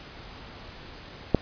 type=click; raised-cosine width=2 ms; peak=-4 dBFS; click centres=1.347 s; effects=pink hiss -44 dBFS RMS until 1.41 s + resampled to 11025 Hz

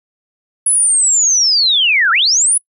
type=linear two-way sweep; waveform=sine; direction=down then up; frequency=10370 to 1291 to 10370 Hz; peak=-9 dBFS; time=0.66-2.58 s; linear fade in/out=5 ms; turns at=2.11 s; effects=noise-tail reverb RT60 0.1 s tail -26 dB re dry

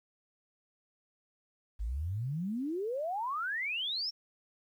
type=exponential sweep; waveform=sine; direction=up; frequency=49 to 5580 Hz; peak=-32 dBFS; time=1.79-4.11 s; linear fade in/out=20 ms; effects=11-bit

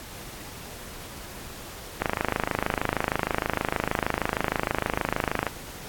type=click train; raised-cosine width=0.5 ms; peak=-8 dBFS; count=92; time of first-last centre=2.02-5.467 s; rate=26.4 Hz; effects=pink hiss -41 dBFS RMS until 5.88 s + AAC 64 kbps

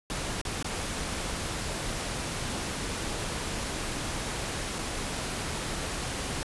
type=noise with dropouts; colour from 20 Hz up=pink; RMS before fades=-33 dBFS; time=0.1-6.43 s; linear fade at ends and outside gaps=0 ms; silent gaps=0.414-0.452 / 0.626-0.645 / 4.785-4.789 s; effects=resampled to 24000 Hz

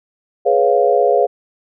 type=chord; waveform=sine; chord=C# dominant seventh; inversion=second; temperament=equal with one note detuned; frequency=418 / 493.9 / 554.4 / 698.5 Hz; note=G#4 / B4 / C#5 / E#5; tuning=+11 / 0 / 0 / 0 cents; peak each=-16 dBFS; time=0.45-1.27 s; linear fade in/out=20 ms; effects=none

